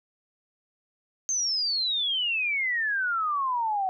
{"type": "exponential sweep", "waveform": "sine", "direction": "down", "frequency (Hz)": [6390, 740], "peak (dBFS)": -24, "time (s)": [1.29, 3.89], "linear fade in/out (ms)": 0, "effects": []}